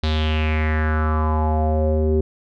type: tone with low-pass filter sweep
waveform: square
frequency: 77.78 Hz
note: D#2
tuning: in tune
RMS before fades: -19 dBFS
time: 0.03-2.21 s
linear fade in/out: 5 ms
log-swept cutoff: 4000 to 380 Hz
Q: 4.7
effects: none